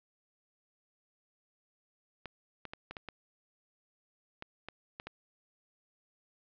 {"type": "clicks", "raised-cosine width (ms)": 0.3, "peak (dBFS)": -25, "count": 10, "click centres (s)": [2.257, 2.653, 2.735, 2.91, 2.968, 3.087, 4.424, 4.686, 4.999, 5.07], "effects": ["low-pass 4000 Hz 12 dB/octave"]}